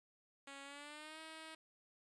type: tone with pitch glide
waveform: 5% pulse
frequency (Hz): 277.2 to 318.4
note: C#4 to D#4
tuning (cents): 0 to +40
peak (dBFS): -39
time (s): 0.47-1.55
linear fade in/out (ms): 5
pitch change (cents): +240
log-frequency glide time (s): 0.63-1.2
effects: resampled to 22050 Hz + 12-bit